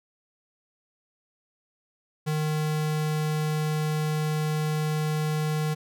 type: tone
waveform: square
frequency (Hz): 153.6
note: D#3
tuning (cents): -22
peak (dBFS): -25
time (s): 2.26-5.75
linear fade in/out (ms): 20
effects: none